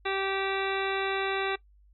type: harmonic tone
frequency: 388.5 Hz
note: G4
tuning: 16 cents flat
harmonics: 1 / 2 / 3 / 4 / 5 / 6 / 7 / 9 / 10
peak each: -31 / -34 / -36 / -37 / -38 / -39 / -39 / -41 / -41 dBFS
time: 0.05-1.56 s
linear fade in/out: 10 ms
effects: noise-tail reverb RT60 0.1 s tail -19 dB re dry + added 50 Hz sine -56 dBFS peak until 1.93 s